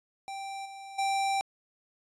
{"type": "tone with level steps", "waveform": "square", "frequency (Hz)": 784, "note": "G5", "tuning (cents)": 0, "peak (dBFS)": [-37, -43, -27], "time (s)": [0.28, 1.41], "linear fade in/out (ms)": 0, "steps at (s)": [0.65, 0.98], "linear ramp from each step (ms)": 10, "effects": ["resampled to 22050 Hz"]}